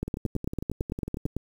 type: two click trains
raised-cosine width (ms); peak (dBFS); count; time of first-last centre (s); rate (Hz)
3; -20 / -15; 14 / 13; 0.08-1.262 / 0.03-1.366; 11 / 8.98
effects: 8-bit